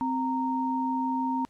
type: tone pair together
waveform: sine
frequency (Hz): 260 / 926.5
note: C4 / A#5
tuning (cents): -11 / -11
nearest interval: octave + minor seventh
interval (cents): 2200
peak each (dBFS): -28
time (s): 0.01-1.45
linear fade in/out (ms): 0
effects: pink hiss -65 dBFS RMS until 1.49 s + low-pass 9000 Hz 12 dB/octave